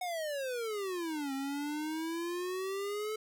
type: exponential two-way sweep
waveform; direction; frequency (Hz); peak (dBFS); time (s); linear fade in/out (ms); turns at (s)
square; down then up; 740 to 268 to 436.9; -35; 0.01-3.16; 5; 1.33
effects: none